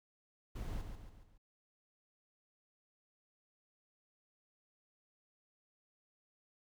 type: noise with echo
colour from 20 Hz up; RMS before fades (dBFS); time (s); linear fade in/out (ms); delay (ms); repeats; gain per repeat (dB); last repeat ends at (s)
brown; -41; 0.55-0.82; 10; 140; 4; -6; 1.38
effects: none